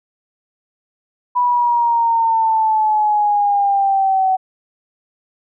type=exponential sweep; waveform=sine; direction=down; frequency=986 to 752 Hz; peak=-12 dBFS; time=1.35-4.37 s; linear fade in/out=20 ms; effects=none